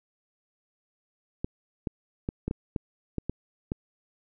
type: clicks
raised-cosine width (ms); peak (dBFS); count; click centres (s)
3; -16; 9; 1.445 / 1.872 / 2.289 / 2.48 / 2.511 / 2.762 / 3.183 / 3.296 / 3.719
effects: none